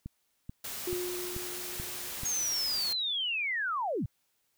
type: click train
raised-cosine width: 5 ms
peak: -27 dBFS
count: 6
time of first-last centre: 0.06-2.234 s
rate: 2.3 Hz
type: noise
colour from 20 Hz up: white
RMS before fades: -39 dBFS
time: 0.64-2.93 s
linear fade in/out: 5 ms
type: tone with exponential decay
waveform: sine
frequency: 358.5 Hz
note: F4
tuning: 45 cents sharp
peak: -30 dBFS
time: 0.87-2.81 s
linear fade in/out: 5 ms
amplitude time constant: 420 ms
type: linear sweep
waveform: sine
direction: down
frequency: 6600 to 74.8 Hz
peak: -29 dBFS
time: 2.25-4.06 s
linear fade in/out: 5 ms
effects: white hiss -75 dBFS RMS until 4.57 s